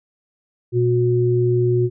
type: tone pair together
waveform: sine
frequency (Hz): 120.92 / 362.6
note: B2 / F#4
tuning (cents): -36 / -35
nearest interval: octave + perfect fifth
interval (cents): 1901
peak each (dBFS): -17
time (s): 0.72-1.9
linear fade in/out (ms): 50
effects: none